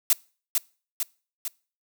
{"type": "noise with echo", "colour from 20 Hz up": "blue", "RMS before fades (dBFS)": -18, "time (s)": [0.1, 0.13], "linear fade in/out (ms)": 2, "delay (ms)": 450, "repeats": 3, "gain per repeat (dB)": -4, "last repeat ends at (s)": 1.48, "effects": ["noise-tail reverb RT60 0.4 s tail -25 dB re dry"]}